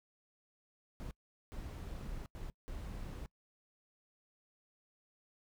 brown noise bursts at uneven times, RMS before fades -44 dBFS, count 4, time 1-1.11 / 1.52-2.26 / 2.35-2.5 / 2.68-3.26 s, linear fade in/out 0 ms, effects noise-tail reverb RT60 0.1 s tail -24 dB re dry

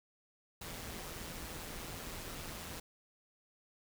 pink noise with amplitude modulation, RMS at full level -43 dBFS, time 0.61-2.8 s, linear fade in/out 5 ms, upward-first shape sine, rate 169 Hz, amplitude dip 45%, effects none

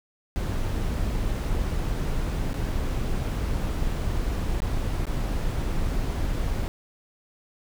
brown noise with dropouts, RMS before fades -26 dBFS, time 0.36-6.68 s, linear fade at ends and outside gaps 0 ms, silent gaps 2.533-2.542 / 4.603-4.62 / 5.054-5.068 s, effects none

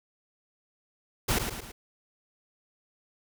pink noise with echo, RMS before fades -26 dBFS, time 1.28-1.39 s, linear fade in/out 10 ms, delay 110 ms, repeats 3, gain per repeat -6 dB, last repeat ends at 1.72 s, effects none

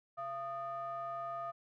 triangle ring-modulated tone, 275.8 Hz, C#4, 9 cents flat, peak -33 dBFS, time 0.17-1.52 s, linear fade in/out 20 ms, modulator 958 Hz, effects none

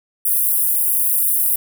pink high-pass noise, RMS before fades -17 dBFS, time 0.25-1.56 s, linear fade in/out 5 ms, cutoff 10000 Hz, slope 48 dB/octave, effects none

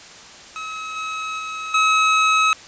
25% pulse tone with level steps, 1282 Hz, E6, 49 cents flat, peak -24 / -21 / -23 / -10 dBFS, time 0.56-2.53 s, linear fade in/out 0 ms, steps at 0.96 / 1.39 / 1.74 s, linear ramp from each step 5 ms, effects white hiss -41 dBFS RMS until 2.67 s + resampled to 16000 Hz

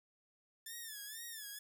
5% pulse tone with vibrato, 1760 Hz, A6, in tune, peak -35 dBFS, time 0.66-1.59 s, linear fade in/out 5 ms, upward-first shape sine, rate 2.1 Hz, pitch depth 120 cents each way, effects 12-bit

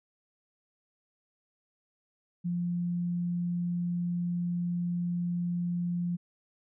sine tone, 174.61 Hz, F3, in tune, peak -28 dBFS, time 2.44-6.17 s, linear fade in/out 20 ms, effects none

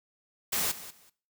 white noise with echo, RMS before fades -29 dBFS, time 0.52-0.72 s, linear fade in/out 10 ms, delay 190 ms, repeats 2, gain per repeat -15 dB, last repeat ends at 1.1 s, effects noise-tail reverb RT60 0.4 s tail -18 dB re dry

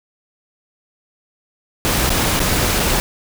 pink noise with dropouts, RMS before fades -17 dBFS, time 1.85-3 s, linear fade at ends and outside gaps 0 ms, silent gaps 2.094-2.103 / 2.394-2.402 / 2.797-2.801 s, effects none

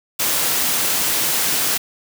white high-pass noise, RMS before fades -19 dBFS, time 0.19-1.78 s, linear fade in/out 10 ms, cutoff 110 Hz, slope 12 dB/octave, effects none

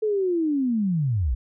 sine linear sweep, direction down, 440 to 51.5 Hz, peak -20 dBFS, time 0.02-1.35 s, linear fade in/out 10 ms, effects none

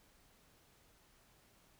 silence, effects pink hiss -68 dBFS RMS until 1.79 s

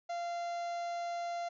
harmonic tone, 691 Hz, F5, 19 cents flat, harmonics 1 / 2 / 3 / 4 / 5 / 6 / 7 / 8 / 9 / 10, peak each -35 / -50 / -51 / -59 / -60 / -56 / -62 / -63 / -60 / -65 dBFS, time 0.09-1.49 s, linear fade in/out 10 ms, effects none

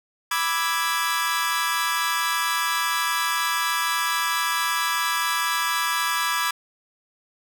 sawtooth chord, E dominant seventh, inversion second, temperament equal, 987.8 / 1174.7 / 1318.5 / 1661.2 Hz, B5 / D6 / E6 / G#6, 0 / 0 / 0 / 0 cents, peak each -24 / -23 / -26 / -23 dBFS, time 0.31-6.51 s, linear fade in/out 5 ms, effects none

